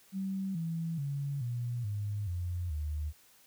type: tone with pitch steps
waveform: sine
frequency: 192.5 / 164.7 / 140.92 / 120.57 / 103.16 / 88.26 / 75.52 Hz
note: G3 / E3 / C#3 / B2 / G#2 / F2 / D2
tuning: -31 / -1 / +29 / -41 / -11 / +19 / +49 cents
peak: -32 dBFS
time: 0.12-3.13 s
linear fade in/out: 50 ms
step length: 430 ms
effects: white hiss -62 dBFS RMS until 3.46 s